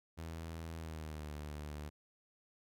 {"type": "tone with pitch glide", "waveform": "sawtooth", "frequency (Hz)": [81.8, 74.58], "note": ["E2", "D2"], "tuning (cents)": [-13, 27], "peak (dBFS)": -39, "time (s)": [0.17, 1.9], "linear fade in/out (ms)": 20, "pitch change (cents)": -160, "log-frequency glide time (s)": [0.77, 1.31], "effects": []}